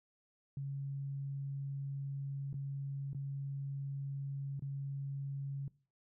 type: tone with dropouts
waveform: sine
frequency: 138.59 Hz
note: C#3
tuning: in tune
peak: -37 dBFS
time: 0.57-5.68 s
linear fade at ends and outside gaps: 2 ms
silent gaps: 2.53-2.541 / 3.132-3.147 / 4.595-4.622 s
effects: noise-tail reverb RT60 0.4 s tail -21 dB re dry